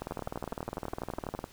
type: two click trains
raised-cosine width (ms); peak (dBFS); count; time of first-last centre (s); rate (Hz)
1; -21 / -21; 16 / 29; 0.11-1.35 / 0.02-1.441; 12.1 / 19.7
effects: pink hiss -55 dBFS RMS until 1.52 s

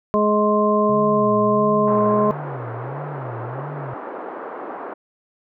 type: harmonic tone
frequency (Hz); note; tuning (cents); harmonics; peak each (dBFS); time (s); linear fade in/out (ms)
210; G#3; +19; 1 / 2 / 3 / 5; -20 / -20 / -20 / -20; 0.14-2.31; 0
type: tone with vibrato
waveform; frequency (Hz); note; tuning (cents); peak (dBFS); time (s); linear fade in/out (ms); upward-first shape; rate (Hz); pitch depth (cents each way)
sine; 131.3; C3; +6; -29; 0.89-3.94; 5; sine; 1.5; 210
type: band-pass noise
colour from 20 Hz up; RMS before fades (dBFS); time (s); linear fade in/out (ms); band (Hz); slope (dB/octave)
pink; -32; 1.87-4.94; 10; 330 to 1300; 24
effects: none

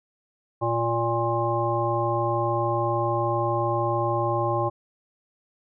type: harmonic tone with a mistuned harmonic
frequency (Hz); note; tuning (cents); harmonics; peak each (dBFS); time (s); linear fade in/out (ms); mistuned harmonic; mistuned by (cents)
116.54; A#2; 0; 1 / 3 / 5 / 7 / 9; -28 / -28 / -28 / -28 / -28; 0.61-4.7; 20; 9; +16
effects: none

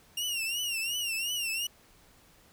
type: tone with vibrato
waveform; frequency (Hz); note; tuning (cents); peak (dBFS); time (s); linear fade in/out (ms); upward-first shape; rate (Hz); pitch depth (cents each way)
sawtooth; 2794; F7; 0; -27; 0.17-1.67; 5; triangle; 2.8; 130
effects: pink hiss -60 dBFS RMS until 2.52 s

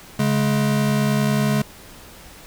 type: tone pair together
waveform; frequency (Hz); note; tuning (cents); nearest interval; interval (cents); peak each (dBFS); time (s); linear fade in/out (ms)
square; 140.89 / 211.1; C#3 / G#3; +28 / +29; perfect fifth; 701; -21 / -20; 0.19-1.62; 5
effects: pink hiss -43 dBFS RMS until 2.46 s

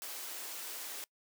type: high-pass noise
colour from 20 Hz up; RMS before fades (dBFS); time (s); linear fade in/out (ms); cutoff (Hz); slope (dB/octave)
white; -43; 0.02-1.04; 0; 310; 24
effects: noise-tail reverb RT60 0.1 s tail -24 dB re dry

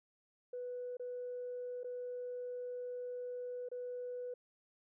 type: tone with dropouts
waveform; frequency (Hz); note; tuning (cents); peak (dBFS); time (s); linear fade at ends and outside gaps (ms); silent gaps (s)
sine; 493.9; B4; 0; -39; 0.53-4.34; 5; 0.97-0.996 / 1.834-1.843 / 3.688-3.715
effects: tanh soft clip ceiling -35 dBFS

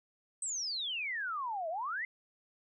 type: exponential two-way sweep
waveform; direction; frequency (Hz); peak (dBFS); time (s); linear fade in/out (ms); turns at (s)
sine; down then up; 8372 to 622.3 to 2094; -34; 0.42-2.05; 2; 1.69
effects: none

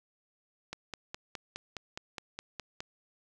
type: click train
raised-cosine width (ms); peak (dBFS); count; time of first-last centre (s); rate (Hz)
0.2; -21; 11; 0.73-2.805; 4.82
effects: none

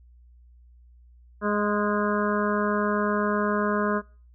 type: harmonic tone with a mistuned harmonic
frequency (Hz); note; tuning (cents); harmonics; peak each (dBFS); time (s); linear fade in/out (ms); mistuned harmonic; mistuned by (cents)
207.7; G#3; 0; 1 / 2 / 3 / 5 / 6 / 7 / 8; -26 / -28 / -30 / -30 / -32 / -33 / -35; 1.41-4.02; 50; 8; -30
effects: noise-tail reverb RT60 0.4 s tail -25 dB re dry + added 60 Hz sine -50 dBFS peak until 4.34 s

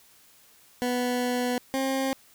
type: tone pair in turn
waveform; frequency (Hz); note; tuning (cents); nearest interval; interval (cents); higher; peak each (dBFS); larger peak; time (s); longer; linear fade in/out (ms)
20% pulse; 246.9 / 267.1; B3 / C4; 0 / +36; minor second; 136; second; -20; neither; 0.82-1.58 / 1.74-2.13; first; 0
effects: white hiss -57 dBFS RMS until 2.34 s

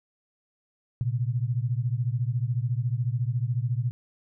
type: beating tone pair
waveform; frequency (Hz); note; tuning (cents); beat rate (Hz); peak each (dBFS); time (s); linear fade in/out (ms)
sine; 116.54 / 130.54; A#2 / C3; 0 / -4; 14; -26 / -28; 1.01-3.91; 0
effects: none

